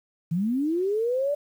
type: linear sweep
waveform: sine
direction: up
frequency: 155.56 to 592 Hz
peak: -22 dBFS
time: 0.31-1.35 s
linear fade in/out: 10 ms
effects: 9-bit